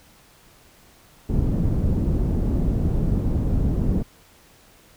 pink low-pass noise, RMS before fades -21 dBFS, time 1.29-4.03 s, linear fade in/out 10 ms, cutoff 250 Hz, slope 12 dB/octave, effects pink hiss -53 dBFS RMS until 4.96 s

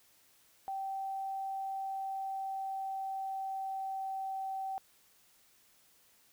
sine tone with pitch glide, 776 to 770.6 Hz, G5 to G5, -18 to -30 cents, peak -35 dBFS, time 0.68-4.78 s, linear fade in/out 0 ms, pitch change -12 cents, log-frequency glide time 1.5-4.55 s, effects white hiss -66 dBFS RMS until 6.32 s

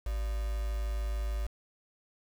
sine tone with quantisation, 53.3 Hz, G#1, 46 cents sharp, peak -30 dBFS, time 0.06-1.47 s, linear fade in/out 5 ms, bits 7, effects none

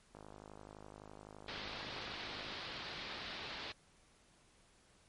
click train, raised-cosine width 1 ms, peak -38 dBFS, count 124, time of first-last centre 0.15-2.525 s, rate 51.8 Hz
white low-pass noise, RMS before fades -46 dBFS, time 1.48-3.72 s, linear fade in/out 2 ms, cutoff 4600 Hz, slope 48 dB/octave
effects pink hiss -68 dBFS RMS until 5.08 s + MP3 48 kbps

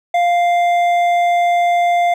triangle tone with hard clipping, 698.5 Hz, F5, in tune, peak -13 dBFS, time 0.14-2.14 s, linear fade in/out 5 ms, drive 11 dB, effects none

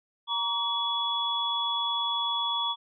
sine tone cluster, 939 / 1142 / 3387 Hz, A#5 / D6 / G#7, +12 / -49 / +33 cents, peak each -31 / -34 / -28 dBFS, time 0.27-2.76 s, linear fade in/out 50 ms, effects none

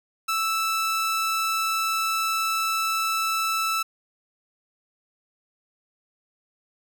sawtooth tone, 1318.5 Hz, E6, in tune, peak -19 dBFS, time 0.28-3.83 s, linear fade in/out 10 ms, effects none

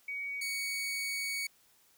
sine / sawtooth tone pair in turn, 2252 / 2238 Hz, C#7 / C#7, +27 / +16 cents, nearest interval unison, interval 11 cents, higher first, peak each -35 / -30 dBFS, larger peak second, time 0.08-0.41 / 0.41-1.47 s, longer second, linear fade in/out 5 ms, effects white hiss -66 dBFS RMS until 1.97 s

